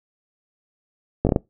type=slowing click train; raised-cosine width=2 ms; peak=-4 dBFS; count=5; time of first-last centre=1.25-1.361 s; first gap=18 ms; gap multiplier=1.3; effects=noise-tail reverb RT60 0.2 s tail -23 dB re dry